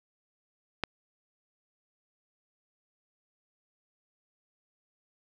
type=click; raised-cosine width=0.3 ms; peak=-12 dBFS; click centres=0.837 s; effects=none